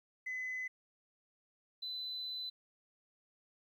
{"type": "tone pair in turn", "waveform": "sine", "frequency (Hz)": [2020, 4012], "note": ["B6", "B7"], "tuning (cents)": [39, 26], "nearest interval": "octave", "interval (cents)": 1187, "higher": "second", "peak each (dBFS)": [-36, -38], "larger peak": "first", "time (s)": [[0.26, 0.68], [1.82, 2.5]], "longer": "second", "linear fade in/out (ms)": 10, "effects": ["tanh soft clip ceiling -34 dBFS", "12-bit"]}